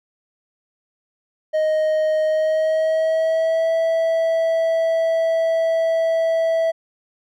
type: tone with pitch glide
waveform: triangle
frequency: 623 to 655.1 Hz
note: D#5 to E5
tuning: +2 to -11 cents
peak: -14 dBFS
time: 1.53-6.72 s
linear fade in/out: 20 ms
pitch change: +87 cents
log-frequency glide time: 2.25-3.73 s
effects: none